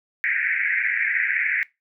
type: band-pass noise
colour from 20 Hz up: white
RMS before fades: -23 dBFS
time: 0.24-1.63 s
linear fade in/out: 0 ms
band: 1600 to 2300 Hz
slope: 96 dB/octave
effects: noise-tail reverb RT60 0.2 s tail -20 dB re dry